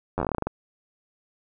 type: slowing click train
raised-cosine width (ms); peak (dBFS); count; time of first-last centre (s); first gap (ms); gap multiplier
1; -12; 13; 0.18-0.47; 10; 1.15
effects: none